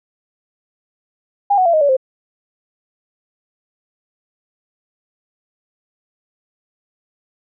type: tone with pitch steps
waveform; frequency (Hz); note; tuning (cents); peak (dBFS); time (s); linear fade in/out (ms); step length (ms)
sine; 808 / 740.9 / 679.4 / 623.1 / 571.3 / 523.9; G#5 / F#5 / F5 / D#5 / D5 / C5; -48 / +2 / -48 / +2 / -48 / +2; -10; 1.5-1.968; 10; 78
effects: none